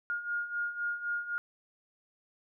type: beating tone pair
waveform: sine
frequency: 1420 / 1423.9 Hz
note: F6 / F6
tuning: +28 / +33 cents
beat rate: 3.9 Hz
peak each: -38 / -33 dBFS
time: 0.1-1.38 s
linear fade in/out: 0 ms
effects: none